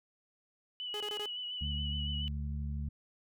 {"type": "tone with vibrato", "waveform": "sine", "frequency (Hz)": 2960, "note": "F#7", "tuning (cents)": 0, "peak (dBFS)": -37, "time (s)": [0.8, 2.28], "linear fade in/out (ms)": 0, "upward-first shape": "sine", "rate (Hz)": 7.1, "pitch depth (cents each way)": 32}
{"type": "tone bursts", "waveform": "sawtooth", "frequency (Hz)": 418, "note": "G#4", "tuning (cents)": 11, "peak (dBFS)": -35, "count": 4, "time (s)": [0.94, 1.258], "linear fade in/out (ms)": 0, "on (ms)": 63, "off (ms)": 22}
{"type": "harmonic tone", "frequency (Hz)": 72.4, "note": "D2", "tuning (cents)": -24, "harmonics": [1, 2, 3], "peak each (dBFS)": [-35, -41, -45], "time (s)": [1.61, 2.89], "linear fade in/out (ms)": 5}
{"effects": []}